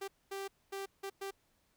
sawtooth tone bursts at uneven times, 392 Hz, G4, in tune, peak -35 dBFS, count 5, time 0.01-0.08 / 0.31-0.48 / 0.72-0.86 / 1.03-1.1 / 1.21-1.31 s, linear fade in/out 10 ms, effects pink hiss -74 dBFS RMS until 1.76 s

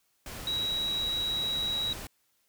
sine tone in noise, 3863 Hz, B7, 39 cents flat, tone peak -28 dBFS, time 0.47-1.93 s, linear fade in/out 2 ms, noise pink, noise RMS -41 dBFS, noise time 0.26-2.07 s, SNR +10 dB, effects white hiss -72 dBFS RMS until 2.48 s

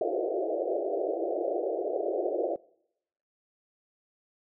pink band-pass noise, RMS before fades -30 dBFS, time 0.01-2.56 s, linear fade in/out 2 ms, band 330 to 710 Hz, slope 96 dB/octave, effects noise-tail reverb RT60 0.8 s tail -24 dB re dry

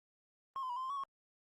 triangle tone with pitch steps, 1077 / 1026 / 969 / 1037 / 1048 / 1126 / 1093 Hz, C6 / C6 / B5 / C6 / C6 / C#6 / C#6, +50 / -34 / -33 / -16 / +2 / +27 / -25 cents, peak -34 dBFS, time 0.56-1.036 s, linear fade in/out 0 ms, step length 68 ms, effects tanh soft clip ceiling -32 dBFS + Opus 24 kbps

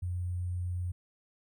sine tone with sample-and-hold, 89.2 Hz, F2, 37 cents sharp, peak -31 dBFS, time 0.02-0.92 s, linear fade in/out 10 ms, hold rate 8820 Hz, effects none

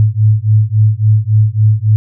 sine beating tone pair, 105.8 / 109.4 Hz, G#2 / A2, +33 / -9 cents, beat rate 3.6 Hz, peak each -10 dBFS, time 0-1.96 s, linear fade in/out 0 ms, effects none

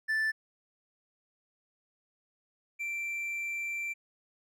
triangle tone pair in turn, 1760 / 2349 Hz, A6 / D7, 0 / 0 cents, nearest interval perfect fourth, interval 500 cents, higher second, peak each -25 / -31 dBFS, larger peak first, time 0.08-0.32 / 2.79-3.94 s, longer second, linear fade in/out 20 ms, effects none

